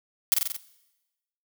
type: noise with echo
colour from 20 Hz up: blue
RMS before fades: -19 dBFS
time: 0.32-0.34 s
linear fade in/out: 0 ms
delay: 45 ms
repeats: 5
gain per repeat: -3 dB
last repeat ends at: 0.565 s
effects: noise-tail reverb RT60 1.0 s tail -19 dB re dry